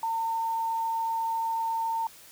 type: tone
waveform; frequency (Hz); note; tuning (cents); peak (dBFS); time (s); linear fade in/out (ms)
sine; 907; A#5; -48; -26; 0.03-2.07; 2
effects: white hiss -51 dBFS RMS until 2.31 s